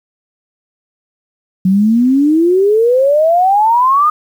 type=exponential sweep; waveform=sine; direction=up; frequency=182.8 to 1245 Hz; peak=-7 dBFS; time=1.65-4.1 s; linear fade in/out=5 ms; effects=7-bit